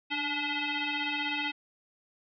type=tone with frequency modulation; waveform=sine; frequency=280.1 Hz; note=C#4; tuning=18 cents sharp; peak=-29 dBFS; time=0.1-1.52 s; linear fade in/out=20 ms; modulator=576 Hz; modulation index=5.6; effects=none